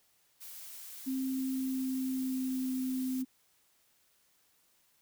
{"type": "noise", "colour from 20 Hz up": "blue", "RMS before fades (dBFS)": -47, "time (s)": [0.4, 3.23], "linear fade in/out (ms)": 20}
{"type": "tone with pitch glide", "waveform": "sine", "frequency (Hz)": [263.3, 258.3], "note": ["C4", "C4"], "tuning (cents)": [11, -22], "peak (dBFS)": -31, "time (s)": [1.06, 3.25], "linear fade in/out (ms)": 20, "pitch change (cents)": -33, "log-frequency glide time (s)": [1.27, 2.75]}
{"effects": ["white hiss -70 dBFS RMS until 5.01 s"]}